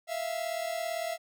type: tone pair together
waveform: 45% pulse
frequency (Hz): 653 / 690.8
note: E5 / F5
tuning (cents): -17 / -19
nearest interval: minor second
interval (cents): 98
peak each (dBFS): -34 / -35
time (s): 0.07-1.18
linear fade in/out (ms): 50
effects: none